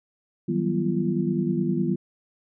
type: tone cluster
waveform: sine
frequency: 157.7 / 184 / 193.8 / 243.2 / 342.1 Hz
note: D#3 / F#3 / G3 / B3 / F4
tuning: +24 / -9 / -20 / -26 / -36 cents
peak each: -28 dBFS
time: 0.48-1.96 s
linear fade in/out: 10 ms
effects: none